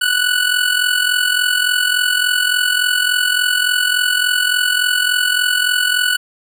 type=tone with amplitude modulation; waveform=25% pulse; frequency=1480 Hz; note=F#6; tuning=in tune; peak=-7 dBFS; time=0.01-6.17 s; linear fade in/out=10 ms; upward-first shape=sine; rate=43.5 Hz; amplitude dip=65%; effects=none